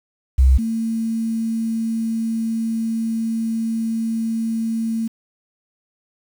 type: tone pair in turn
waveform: sine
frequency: 65.41 / 225.7 Hz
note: C2 / A3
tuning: 0 / +44 cents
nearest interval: octave + major sixth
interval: 2144 cents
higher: second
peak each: -9 / -19 dBFS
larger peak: first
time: 0.38-0.58 / 0.58-5.08 s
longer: second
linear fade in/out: 10 ms
effects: 7-bit